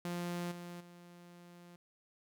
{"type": "tone with level steps", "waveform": "sawtooth", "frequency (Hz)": 174.61, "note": "F3", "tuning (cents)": 0, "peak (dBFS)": [-33, -41, -50], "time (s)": [0.05, 1.76], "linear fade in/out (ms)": 2, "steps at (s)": [0.51, 0.8], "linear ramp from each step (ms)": 10, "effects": []}